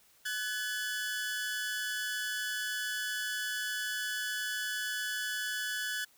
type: tone pair together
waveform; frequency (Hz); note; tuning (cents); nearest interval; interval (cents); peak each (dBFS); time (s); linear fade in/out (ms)
sawtooth; 1498.6 / 1707; F#6 / G#6; +22 / +47; major second; 225; -33 / -32; 0.25-6.05; 10
effects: white hiss -64 dBFS RMS until 6.17 s